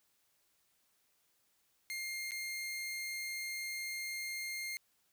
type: tone with dropouts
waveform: sawtooth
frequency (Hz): 2118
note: C7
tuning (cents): +21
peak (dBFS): -35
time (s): 1.9-4.77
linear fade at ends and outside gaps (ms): 0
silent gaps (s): 2.309-2.318
effects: white hiss -75 dBFS RMS until 5.12 s